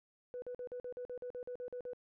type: tone bursts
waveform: sine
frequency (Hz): 493.9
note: B4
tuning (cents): 0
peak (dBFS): -39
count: 13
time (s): 0.34-1.933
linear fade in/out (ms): 0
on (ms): 81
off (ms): 45
effects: tanh soft clip ceiling -37 dBFS